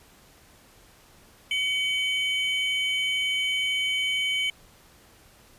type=tone pair together; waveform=triangle; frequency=2261 / 3048 Hz; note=C#7 / G7; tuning=+34 / -49 cents; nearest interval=perfect fourth; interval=517 cents; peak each=-25 dBFS; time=1.51-4.5 s; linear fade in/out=2 ms; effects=pink hiss -55 dBFS RMS until 5.58 s + resampled to 32000 Hz